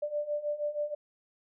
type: beating tone pair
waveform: sine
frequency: 587.3 / 593.6 Hz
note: D5 / D5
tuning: 0 / +18 cents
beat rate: 6.3 Hz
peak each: -35 / -32 dBFS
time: 0.02-0.95 s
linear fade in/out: 10 ms
effects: none